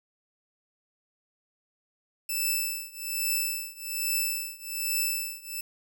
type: tone with tremolo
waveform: 5% pulse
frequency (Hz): 2637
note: E7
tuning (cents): 0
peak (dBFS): -15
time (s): 2.29-5.61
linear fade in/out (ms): 5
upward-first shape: triangle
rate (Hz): 1.2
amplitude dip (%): 95
effects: none